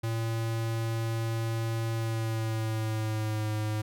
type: tone with pitch glide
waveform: square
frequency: 113.7 to 107.32 Hz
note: A#2 to A2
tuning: -43 to -43 cents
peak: -29 dBFS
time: 0.03-3.82 s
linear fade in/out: 10 ms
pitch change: -100 cents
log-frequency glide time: 1.93-3.5 s
effects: none